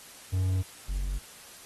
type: tone pair in turn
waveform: triangle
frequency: 93.4 / 46.84 Hz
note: F#2 / F#1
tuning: +17 / +22 cents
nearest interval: octave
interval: 1195 cents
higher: first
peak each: -22 / -26 dBFS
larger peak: first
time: 0.32-0.63 / 0.88-1.19 s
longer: neither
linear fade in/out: 20 ms
effects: white hiss -49 dBFS RMS until 1.65 s + AAC 32 kbps